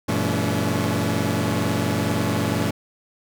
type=tone cluster; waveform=sawtooth; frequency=98.1 / 120.2 / 167.3 / 216.1 / 284.4 Hz; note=G2 / B2 / E3 / A3 / C#4; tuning=+2 / -46 / +26 / -31 / +45 cents; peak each=-23 dBFS; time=0.08-2.71 s; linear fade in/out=10 ms; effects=none